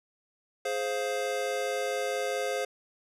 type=chord; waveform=square; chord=F minor; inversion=first; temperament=just; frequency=419.1 / 523.8 / 698.5 Hz; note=Ab4 / C5 / F5; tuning=+16 / +2 / 0 cents; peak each=-35 / -32 / -36 dBFS; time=0.65-2.65 s; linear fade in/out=5 ms; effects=low-pass 11000 Hz 12 dB/octave